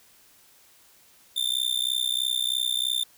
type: tone with amplitude modulation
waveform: 45% pulse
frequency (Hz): 3574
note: A7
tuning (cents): +26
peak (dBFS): -20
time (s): 1.36-3.04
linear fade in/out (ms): 10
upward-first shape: sine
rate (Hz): 63.1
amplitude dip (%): 100
effects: white hiss -57 dBFS RMS until 3.17 s